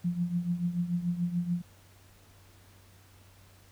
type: tone with tremolo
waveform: sine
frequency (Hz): 174.61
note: F3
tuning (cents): 0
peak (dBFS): -24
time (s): 0.04-1.62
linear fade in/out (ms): 10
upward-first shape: triangle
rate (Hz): 6.9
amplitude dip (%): 80
effects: added 95 Hz sine -57 dBFS peak until 3.71 s + pink hiss -60 dBFS RMS until 3.71 s